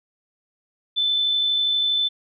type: tone with amplitude modulation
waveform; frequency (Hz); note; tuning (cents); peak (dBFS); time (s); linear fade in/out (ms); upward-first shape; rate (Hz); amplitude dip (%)
sine; 3520; A7; 0; -17; 0.96-2.09; 20; sine; 52.4; 25
effects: none